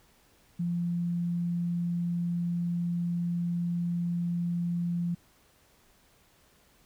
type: tone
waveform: sine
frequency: 172.8 Hz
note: F3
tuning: 18 cents flat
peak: -27 dBFS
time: 0.59-5.15 s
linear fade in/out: 10 ms
effects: pink hiss -63 dBFS RMS until 6.85 s